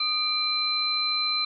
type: tone cluster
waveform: sine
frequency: 1234 / 2373 / 4067 Hz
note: D#6 / D7 / C8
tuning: -15 / +17 / -50 cents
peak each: -32 / -32 / -24 dBFS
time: 0-1.45 s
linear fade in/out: 5 ms
effects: none